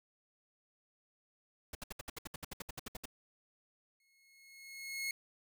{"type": "noise bursts", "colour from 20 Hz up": "pink", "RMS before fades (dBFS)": -43, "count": 16, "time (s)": [1.73, 3.056], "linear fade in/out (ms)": 5, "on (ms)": 21, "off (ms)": 66}
{"type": "tone with exponential growth", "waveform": "sawtooth", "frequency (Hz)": 2171, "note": "C#7", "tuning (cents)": -37, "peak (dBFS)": -31, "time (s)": [4, 5.11], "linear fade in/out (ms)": 2, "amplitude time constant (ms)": 240}
{"effects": []}